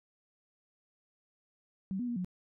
sine tone with pitch steps, 191.3 / 245 / 238.9 / 181.3 Hz, G3 / B3 / A#3 / F#3, -42 / -14 / +43 / -35 cents, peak -32 dBFS, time 1.91-2.246 s, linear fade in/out 0 ms, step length 84 ms, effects none

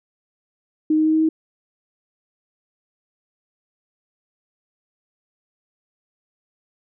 sine tone with pitch steps, 310 / 312 / 314 / 316 / 318 Hz, D#4 / D#4 / D#4 / D#4 / D#4, -6 / +5 / +16 / +27 / +38 cents, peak -14 dBFS, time 0.9-1.29 s, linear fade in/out 5 ms, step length 78 ms, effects none

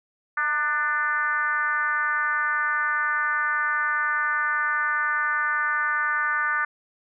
sine tone with frequency modulation, 1487 Hz, F#6, 8 cents sharp, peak -21 dBFS, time 0.37-6.65 s, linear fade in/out 5 ms, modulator 288 Hz, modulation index 1.3, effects none

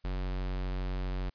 square tone, 46.27 Hz, F#1, 1 cent sharp, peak -32 dBFS, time 0.04-1.3 s, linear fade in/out 10 ms, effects white hiss -75 dBFS RMS until 1.34 s + resampled to 11025 Hz

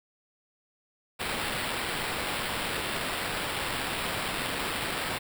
blue noise with sample-and-hold, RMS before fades -32 dBFS, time 1.19-5.19 s, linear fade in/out 20 ms, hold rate 6300 Hz, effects none

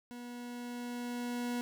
40% pulse tone with level ramp, 242.5 Hz, B3, 31 cents flat, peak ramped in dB -43 to -32 dBFS, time 0.11-1.61 s, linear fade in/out 0 ms, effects none

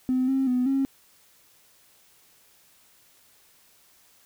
triangle tone with pitch steps, 256.2 / 267.2 / 250 / 270.9 Hz, C4 / C4 / B3 / C#4, -36 / +36 / +21 / -40 cents, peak -17 dBFS, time 0.09-0.85 s, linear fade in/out 0 ms, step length 190 ms, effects tanh soft clip ceiling -18 dBFS + white hiss -59 dBFS RMS until 4.25 s

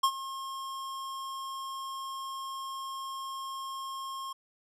square tone with ADSR envelope, 1074 Hz, C6, 45 cents sharp, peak -21 dBFS, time 0.03-4.33 s, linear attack 10 ms, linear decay 67 ms, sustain -16 dB, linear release 8 ms, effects low-pass 12000 Hz 12 dB/octave

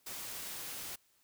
white noise, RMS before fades -43 dBFS, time 0.06-0.96 s, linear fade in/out 10 ms, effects white hiss -71 dBFS RMS until 1.23 s

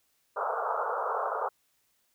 white band-pass noise, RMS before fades -31 dBFS, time 0.36-1.49 s, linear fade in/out 10 ms, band 430 to 1400 Hz, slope 96 dB/octave, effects white hiss -72 dBFS RMS until 2.14 s

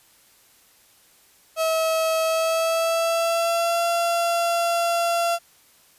35% pulse tone with pitch glide, 645 to 683 Hz, E5 to F5, -38 to -39 cents, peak -18 dBFS, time 1.56-5.39 s, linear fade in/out 50 ms, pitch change +99 cents, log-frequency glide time 2.23-3.85 s, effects white hiss -56 dBFS RMS until 5.98 s + resampled to 32000 Hz

